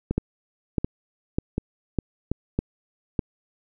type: two click trains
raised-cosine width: 3 ms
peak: -9 / -11 dBFS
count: 6 / 4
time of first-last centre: 0.18-3.192 / 0.11-2.316 s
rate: 1.66 / 1.36 Hz
effects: none